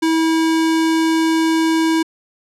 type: tone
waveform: square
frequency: 323.6 Hz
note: E4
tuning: 32 cents flat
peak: -14 dBFS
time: 0.02-2.03 s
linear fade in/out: 10 ms
effects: low-pass 9000 Hz 12 dB/octave